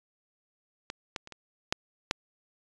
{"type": "clicks", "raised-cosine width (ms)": 0.2, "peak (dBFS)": [-18, -16, -28, -26, -8, -8], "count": 6, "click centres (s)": [0.901, 1.162, 1.274, 1.323, 1.725, 2.111], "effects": ["resampled to 22050 Hz"]}